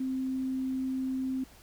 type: tone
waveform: sine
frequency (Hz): 261.6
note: C4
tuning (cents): 0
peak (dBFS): -29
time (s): 0-1.44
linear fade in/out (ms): 5
effects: added 60 Hz sine -59 dBFS peak until 1.62 s + pink hiss -56 dBFS RMS until 1.62 s